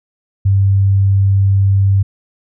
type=tone; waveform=sine; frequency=98 Hz; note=G2; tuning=in tune; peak=-8 dBFS; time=0.45-2.03 s; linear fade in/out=10 ms; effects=none